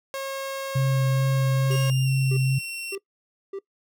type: tone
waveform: sawtooth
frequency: 542 Hz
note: C#5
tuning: 39 cents flat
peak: -25 dBFS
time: 0.14-1.9 s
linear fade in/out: 0 ms
type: tone with vibrato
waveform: sine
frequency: 132.5 Hz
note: C3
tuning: 22 cents sharp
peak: -19 dBFS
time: 0.75-2.59 s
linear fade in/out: 10 ms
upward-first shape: sine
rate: 2.3 Hz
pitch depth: 17 cents each way
type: tone bursts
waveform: triangle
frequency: 392 Hz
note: G4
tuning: in tune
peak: -28 dBFS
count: 4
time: 1.7-3.59 s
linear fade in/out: 5 ms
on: 60 ms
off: 550 ms
type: tone with pitch glide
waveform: sawtooth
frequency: 2794 to 2721 Hz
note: F7 to F7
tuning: 0 to -46 cents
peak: -28 dBFS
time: 1.71-2.95 s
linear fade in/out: 0 ms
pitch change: -46 cents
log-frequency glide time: 2.04-2.09 s
effects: noise-tail reverb RT60 0.1 s tail -20 dB re dry